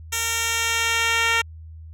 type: tone with band-pass filter sweep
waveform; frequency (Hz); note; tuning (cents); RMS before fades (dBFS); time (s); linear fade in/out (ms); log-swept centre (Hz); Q
10% pulse; 459.4; A#4; -25; -22; 0.12-1.42; 10; 7600 to 2700; 0.77
effects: added 80 Hz sine -37 dBFS peak until 1.93 s